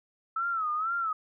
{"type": "tone with vibrato", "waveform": "sine", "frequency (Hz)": 1300, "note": "E6", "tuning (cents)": -24, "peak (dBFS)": -27, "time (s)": [0.36, 1.13], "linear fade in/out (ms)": 5, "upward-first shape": "sine", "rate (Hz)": 2.1, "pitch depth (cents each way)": 120, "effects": []}